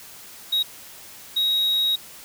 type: tone bursts at uneven times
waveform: triangle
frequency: 3797 Hz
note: A#7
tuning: 31 cents sharp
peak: -17 dBFS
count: 2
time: 0.52-0.63 / 1.36-1.96 s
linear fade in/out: 10 ms
effects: white hiss -43 dBFS RMS until 2.24 s